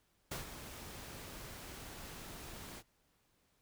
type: noise with ADSR envelope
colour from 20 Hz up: pink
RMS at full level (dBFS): -40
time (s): 0.31-2.83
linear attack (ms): 7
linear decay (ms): 130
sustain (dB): -9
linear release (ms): 48
effects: pink hiss -75 dBFS RMS until 3.61 s